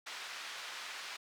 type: band-pass noise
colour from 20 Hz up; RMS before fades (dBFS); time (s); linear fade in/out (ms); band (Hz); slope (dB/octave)
pink; -45; 0.06-1.17; 10; 1300 to 4900; 12
effects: none